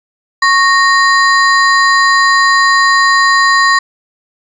square ring-modulated tone, 1480 Hz, F#6, in tune, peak -4 dBFS, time 0.42-3.79 s, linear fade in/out 5 ms, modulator 380 Hz, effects resampled to 16000 Hz + 7-bit

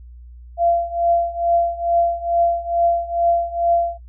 sine tone with tremolo, 685 Hz, F5, 34 cents flat, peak -12 dBFS, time 0.57-3.98 s, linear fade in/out 50 ms, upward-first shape triangle, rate 2.3 Hz, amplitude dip 90%, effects noise-tail reverb RT60 0.1 s tail -18 dB re dry + added 60 Hz sine -37 dBFS peak until 4.08 s

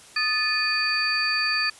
sine tone cluster, 1238 / 1748 / 2465 / 4590 Hz, D#6 / A6 / D#7 / D8, -9 / -12 / -17 / -40 cents, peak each -30 / -26 / -27 / -25 dBFS, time 0.16-1.7 s, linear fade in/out 5 ms, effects white hiss -48 dBFS RMS until 1.79 s + resampled to 24000 Hz

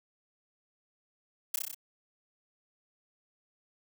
blue noise with echo, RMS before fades -29 dBFS, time 1.54-1.56 s, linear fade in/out 5 ms, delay 31 ms, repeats 6, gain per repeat -2 dB, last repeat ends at 1.746 s, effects none

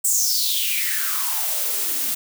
blue noise with high-pass filter sweep, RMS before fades -22 dBFS, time 0.04-2.15 s, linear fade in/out 10 ms, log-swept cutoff 8200 to 210 Hz, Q 6.7, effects none

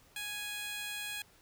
15% pulse tone with high-pass filter, 830.6 Hz, G#5, in tune, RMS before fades -40 dBFS, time 0.16-1.22 s, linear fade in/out 2 ms, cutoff 2000 Hz, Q 0.68, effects pink hiss -63 dBFS RMS until 1.41 s

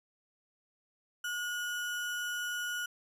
sine tone with sample-and-hold, 1443 Hz, F#6, 44 cents flat, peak -33 dBFS, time 1.24-2.86 s, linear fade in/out 5 ms, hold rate 4410 Hz, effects resampled to 32000 Hz

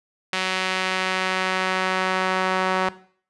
sawtooth tone with band-pass filter sweep, 186.9 Hz, F#3, 18 cents sharp, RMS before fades -23 dBFS, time 0.33-2.89 s, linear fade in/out 2 ms, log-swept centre 2600 to 1200 Hz, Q 0.99, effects noise-tail reverb RT60 0.5 s tail -17 dB re dry + resampled to 24000 Hz

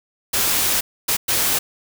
white noise bursts at uneven times, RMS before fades -19 dBFS, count 3, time 0.33-0.81 / 1.08-1.17 / 1.28-1.59 s, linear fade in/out 10 ms, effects none

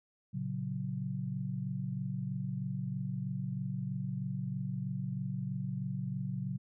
sine chord, F# major, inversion first, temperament just, 115.62 / 138.75 / 185 Hz, A#2 / C#3 / F#3, -14 / +2 / 0 cents, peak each -40 / -37 / -38 dBFS, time 0.33-6.58 s, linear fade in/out 20 ms, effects none

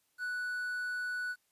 triangle tone with quantisation, 1480 Hz, F#6, in tune, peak -32 dBFS, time 0.18-1.36 s, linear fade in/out 50 ms, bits 10, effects white hiss -75 dBFS RMS until 1.51 s + resampled to 32000 Hz

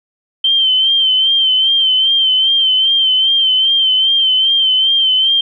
sine tone with vibrato, 3115 Hz, G7, 12 cents flat, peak -9 dBFS, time 0.44-5.41 s, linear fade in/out 5 ms, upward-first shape sine, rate 2.5 Hz, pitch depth 47 cents each way, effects none

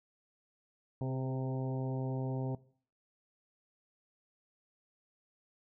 harmonic tone with a mistuned harmonic, 130.81 Hz, C3, in tune, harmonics 1 / 2 / 3 / 4 / 5 / 6 / 7, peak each -34 / -40 / -44 / -46 / -48 / -50 / -51 dBFS, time 1.01-2.55 s, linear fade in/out 2 ms, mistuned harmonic 3, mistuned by +22 cents, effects noise-tail reverb RT60 0.5 s tail -20 dB re dry

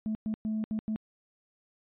sine tone bursts at uneven times, 217.3 Hz, A3, 21 cents flat, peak -27 dBFS, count 5, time 0.06-0.15 / 0.26-0.34 / 0.45-0.64 / 0.71-0.79 / 0.88-0.96 s, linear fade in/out 0 ms, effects tanh soft clip ceiling -26 dBFS + resampled to 8000 Hz

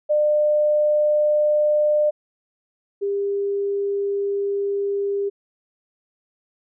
sine tone pair in turn, 600 / 400.5 Hz, D5 / G4, +37 / +37 cents, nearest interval perfect fifth, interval 700 cents, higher first, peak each -15 / -20 dBFS, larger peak first, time 0.09-2.11 / 3.01-5.3 s, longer second, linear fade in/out 20 ms, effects none

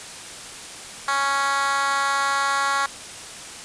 10% pulse tone with high-pass filter, 277.2 Hz, C#4, in tune, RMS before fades -22 dBFS, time 1.08-2.86 s, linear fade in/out 2 ms, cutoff 1100 Hz, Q 2, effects white hiss -37 dBFS RMS until 3.64 s + resampled to 22050 Hz

